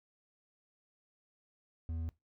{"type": "tone with hard clipping", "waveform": "triangle", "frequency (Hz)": 82, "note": "E2", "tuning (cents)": -9, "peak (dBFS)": -37, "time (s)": [1.89, 2.09], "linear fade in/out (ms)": 0, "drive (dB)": 9, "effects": ["noise-tail reverb RT60 0.2 s tail -20 dB re dry"]}